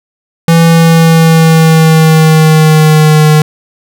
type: tone with pitch glide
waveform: square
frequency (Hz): 166.1 to 153.2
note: E3 to D#3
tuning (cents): +13 to -27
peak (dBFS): -3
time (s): 0.48-3.42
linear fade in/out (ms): 2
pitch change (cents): -140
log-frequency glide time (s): 0.65-3.3
effects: none

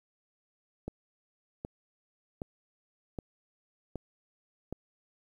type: click train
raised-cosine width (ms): 2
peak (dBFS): -23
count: 6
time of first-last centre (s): 0.88-4.726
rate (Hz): 1.3
effects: 10-bit

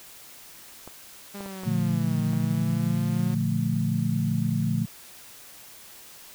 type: clicks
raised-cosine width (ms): 1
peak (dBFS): -26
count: 5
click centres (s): 0.876 / 1.407 / 1.461 / 1.635 / 2.333
type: linear two-way sweep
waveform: sawtooth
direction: down then up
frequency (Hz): 202.1 to 155.56 to 180.9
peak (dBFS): -32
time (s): 1.34-3.35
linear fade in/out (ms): 10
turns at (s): 2.21
type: chord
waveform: sine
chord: Bb major seventh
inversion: none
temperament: equal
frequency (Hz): 116.54 / 146.83 / 174.61 / 220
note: Bb2 / D3 / F3 / A3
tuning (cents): 0 / 0 / 0 / 0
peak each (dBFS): -28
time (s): 1.65-4.86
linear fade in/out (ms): 20
effects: white hiss -47 dBFS RMS until 6.34 s

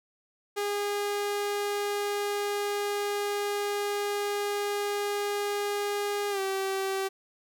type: tone with pitch glide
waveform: sawtooth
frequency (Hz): 408.8 to 386.3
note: G#4 to G4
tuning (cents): -27 to -25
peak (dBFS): -24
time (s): 0.56-7.09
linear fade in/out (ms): 20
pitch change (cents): -98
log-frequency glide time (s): 6.3-6.4
effects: none

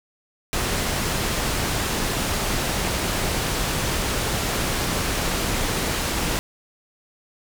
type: low-pass noise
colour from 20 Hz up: pink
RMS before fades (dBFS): -24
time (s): 0.53-6.39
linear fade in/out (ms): 0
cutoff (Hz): 12000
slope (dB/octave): 12
effects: none

